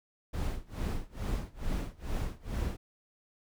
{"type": "noise with tremolo", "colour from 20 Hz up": "brown", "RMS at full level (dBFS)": -31, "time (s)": [0.33, 2.77], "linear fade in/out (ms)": 10, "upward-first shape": "sine", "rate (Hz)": 2.3, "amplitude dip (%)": 95, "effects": []}